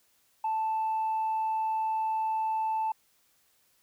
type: tone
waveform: sine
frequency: 880 Hz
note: A5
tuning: in tune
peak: -25 dBFS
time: 0.44-2.92 s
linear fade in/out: 5 ms
effects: tanh soft clip ceiling -24 dBFS + white hiss -68 dBFS RMS until 3.82 s